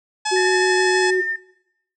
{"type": "harmonic tone", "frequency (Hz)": 855, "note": "A5", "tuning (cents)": -50, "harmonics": [1, 2, 3, 4, 5, 6, 7, 8, 9, 10], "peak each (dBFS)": [-23, -26, -32, -32, -37, -28, -34, -39, -33, -36], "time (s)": [0.25, 1.11], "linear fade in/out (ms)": 10}
{"type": "tone with vibrato", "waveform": "sine", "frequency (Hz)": 370, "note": "F#4", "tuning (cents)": 0, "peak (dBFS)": -16, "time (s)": [0.31, 1.22], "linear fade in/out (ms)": 20, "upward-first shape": "square", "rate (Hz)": 6.3, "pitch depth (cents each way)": 9}
{"type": "tone with tremolo", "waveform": "sine", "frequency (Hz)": 1807, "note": "A6", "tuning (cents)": 46, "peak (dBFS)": -20, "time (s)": [0.36, 1.36], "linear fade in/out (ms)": 5, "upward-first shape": "sine", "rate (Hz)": 12, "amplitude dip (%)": 40}
{"effects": ["noise-tail reverb RT60 0.8 s tail -19 dB re dry"]}